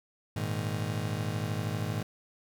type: chord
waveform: 35% pulse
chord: Ab suspended second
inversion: none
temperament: just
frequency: 103.83 / 116.8 / 155.74 Hz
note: Ab2 / Bb2 / Eb3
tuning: 0 / +4 / +2 cents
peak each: -32 / -34 / -34 dBFS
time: 0.36-2.03 s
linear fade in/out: 5 ms
effects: none